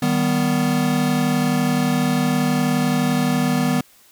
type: chord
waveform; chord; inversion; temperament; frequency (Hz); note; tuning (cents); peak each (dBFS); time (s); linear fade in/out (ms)
square; Eb augmented; none; equal with one note detuned; 155.56 / 194.87 / 246.9; Eb3 / G3 / B3; 0 / -10 / 0; -23 / -24 / -20; 0.02-3.81; 5
effects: white hiss -52 dBFS RMS until 4.11 s